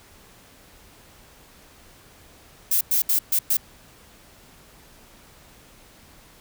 violet noise bursts at uneven times, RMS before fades -20 dBFS, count 5, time 2.71-2.81 / 2.91-3.02 / 3.09-3.19 / 3.32-3.39 / 3.5-3.57 s, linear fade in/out 5 ms, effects pink hiss -51 dBFS RMS until 6.4 s

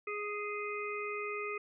harmonic tone, 415.3 Hz, G#4, in tune, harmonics 1 / 3 / 5 / 6, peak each -39 / -41 / -43 / -42 dBFS, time 0.07-1.58 s, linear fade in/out 5 ms, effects none

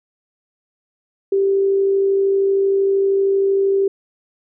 sine tone with amplitude modulation, 392 Hz, G4, in tune, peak -12 dBFS, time 1.32-3.88 s, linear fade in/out 5 ms, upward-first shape sine, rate 52.9 Hz, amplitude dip 25%, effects none

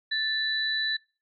sine tone pair together, 1760 / 3968 Hz, A6 / B7, 0 / +7 cents, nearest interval octave + major second, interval 1407 cents, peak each -28 dBFS, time 0.11-0.97 s, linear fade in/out 10 ms, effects noise-tail reverb RT60 0.4 s tail -26 dB re dry

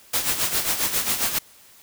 white noise with tremolo, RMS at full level -21 dBFS, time 0.13-1.39 s, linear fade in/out 10 ms, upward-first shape sine, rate 7.4 Hz, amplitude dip 65%, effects white hiss -51 dBFS RMS until 1.82 s

